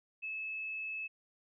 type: tone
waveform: sine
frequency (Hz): 2600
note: E7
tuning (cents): -24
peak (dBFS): -37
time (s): 0.22-1.08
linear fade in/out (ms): 20
effects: none